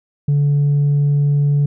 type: tone with tanh clipping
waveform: triangle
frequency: 144.1 Hz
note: D3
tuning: 33 cents flat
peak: -12 dBFS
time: 0.28-1.66 s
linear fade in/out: 5 ms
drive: 6 dB
effects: none